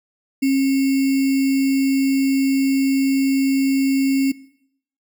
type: tone with sample-and-hold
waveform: sine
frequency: 270.2 Hz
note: C#4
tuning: 44 cents flat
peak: -14 dBFS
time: 0.42-4.32 s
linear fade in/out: 10 ms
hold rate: 2450 Hz
effects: noise-tail reverb RT60 0.7 s tail -20 dB re dry